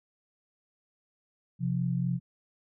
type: tone pair together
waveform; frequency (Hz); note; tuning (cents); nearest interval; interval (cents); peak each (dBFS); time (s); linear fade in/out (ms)
sine; 130.9 / 174.73; C3 / F3; +1 / +1; perfect fourth; 500; -29 / -29; 1.59-2.2; 50
effects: none